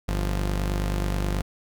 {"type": "tone pair together", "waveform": "sawtooth", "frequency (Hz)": [49.35, 174.61], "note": ["G1", "F3"], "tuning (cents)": [12, 0], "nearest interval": "octave + minor seventh", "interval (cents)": 2188, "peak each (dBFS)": [-20, -29], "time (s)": [0.08, 1.42], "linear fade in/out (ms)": 10, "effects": []}